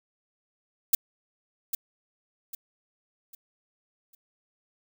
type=noise with echo; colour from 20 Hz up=violet; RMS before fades=-19 dBFS; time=0.93-0.95 s; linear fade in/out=5 ms; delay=800 ms; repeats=4; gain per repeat=-9 dB; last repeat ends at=4.15 s; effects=none